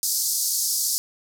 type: band-pass noise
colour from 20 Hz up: pink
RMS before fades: -24 dBFS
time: 0.03-0.98 s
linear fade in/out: 0 ms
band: 4700 to 15000 Hz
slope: 48 dB/octave
effects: none